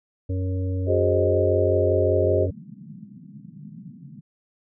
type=harmonic tone; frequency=92.9 Hz; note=F#2; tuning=7 cents sharp; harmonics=1 / 3 / 5 / 6; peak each=-23 / -32 / -36 / -40 dBFS; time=0.29-2.51 s; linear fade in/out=10 ms
type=chord; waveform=sine; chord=Ab dominant seventh; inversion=third; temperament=equal with one note detuned; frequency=370 / 415.3 / 529.6 / 622.3 Hz; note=Gb4 / Ab4 / C5 / Eb5; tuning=0 / 0 / +21 / 0 cents; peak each=-24 dBFS; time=0.86-2.48 s; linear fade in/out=50 ms
type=band-pass noise; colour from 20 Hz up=pink; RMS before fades=-42 dBFS; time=2.2-4.21 s; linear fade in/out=20 ms; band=140 to 230 Hz; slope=48 dB/octave
effects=none